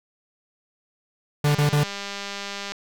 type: tone bursts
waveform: 45% pulse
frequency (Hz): 146.83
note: D3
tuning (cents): 0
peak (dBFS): -17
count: 3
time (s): 1.44-1.836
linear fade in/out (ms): 5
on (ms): 110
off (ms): 33
type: click train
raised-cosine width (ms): 0.2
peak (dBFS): -15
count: 253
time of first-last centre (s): 1.46-2.72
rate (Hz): 200
effects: none